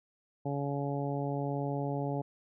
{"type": "harmonic tone", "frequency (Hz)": 141.2, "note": "C#3", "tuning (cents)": 32, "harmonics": [1, 2, 3, 4, 5, 6], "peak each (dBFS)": [-34, -37, -39, -40, -41, -42], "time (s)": [0.45, 2.22], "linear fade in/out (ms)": 10, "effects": []}